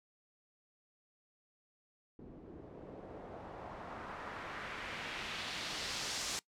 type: noise with low-pass filter sweep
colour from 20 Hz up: white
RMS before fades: -44 dBFS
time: 2.19-6.39 s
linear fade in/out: 0 ms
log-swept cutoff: 280 to 6800 Hz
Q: 1.3
effects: noise-tail reverb RT60 0.1 s tail -22 dB re dry